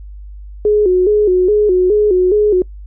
sine tone with vibrato, 392 Hz, G4, in tune, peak -8 dBFS, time 0.65-2.62 s, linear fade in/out 2 ms, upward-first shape square, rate 2.4 Hz, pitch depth 120 cents each way, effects noise-tail reverb RT60 0.1 s tail -24 dB re dry + added 50 Hz sine -29 dBFS peak until 2.86 s

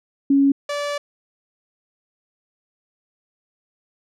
sine / sawtooth tone pair in turn, 277.2 / 579.3 Hz, C#4 / D5, 0 / -24 cents, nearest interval octave + minor second, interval 1276 cents, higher second, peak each -12 / -19 dBFS, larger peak first, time 0.3-0.52 / 0.69-0.98 s, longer second, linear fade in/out 5 ms, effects low-pass 7000 Hz 12 dB/octave

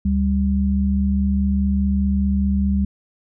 sine tone pair together, 72.67 / 197.5 Hz, D2 / G3, -18 / +13 cents, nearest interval octave + perfect fourth, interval 1731 cents, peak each -19 / -18 dBFS, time 0.05-2.85 s, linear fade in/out 5 ms, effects none

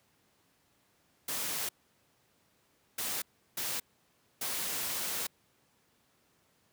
white noise bursts at uneven times, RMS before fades -35 dBFS, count 4, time 1.28-1.69 / 2.98-3.22 / 3.57-3.8 / 4.41-5.27 s, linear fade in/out 5 ms, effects pink hiss -70 dBFS RMS until 6.72 s + high-pass 100 Hz 12 dB/octave

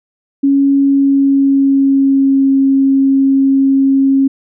sine tone with pitch glide, 277.2 to 271.2 Hz, C#4 to C#4, 0 to -38 cents, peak -7 dBFS, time 0.43-4.28 s, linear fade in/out 10 ms, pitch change -38 cents, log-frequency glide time 0.75-2.52 s, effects none

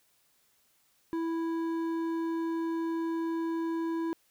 triangle tone with hard clipping, 329.6 Hz, E4, in tune, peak -31 dBFS, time 1.13-4.13 s, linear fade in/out 0 ms, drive 12 dB, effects white hiss -69 dBFS RMS until 4.3 s

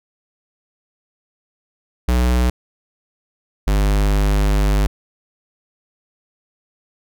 square tone pair in turn, 61.4 / 50.41 Hz, B1 / G1, -9 / +49 cents, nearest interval minor third, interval 342 cents, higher first, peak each -14 dBFS, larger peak neither, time 2.08-2.5 / 3.67-4.87 s, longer second, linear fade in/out 5 ms, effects none

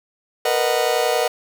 40% pulse chord, B major seventh, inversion third, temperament just, 463 / 493.9 / 617.4 / 740.8 Hz, A#4 / B4 / D#5 / F#5, -12 / 0 / -14 / +2 cents, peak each -22 dBFS, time 0.45-1.28 s, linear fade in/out 5 ms, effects none

